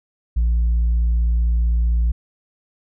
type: tone with tanh clipping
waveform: sine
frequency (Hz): 57.8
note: A#1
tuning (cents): -14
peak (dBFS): -15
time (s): 0.36-2.12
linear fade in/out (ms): 10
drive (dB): 1
effects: none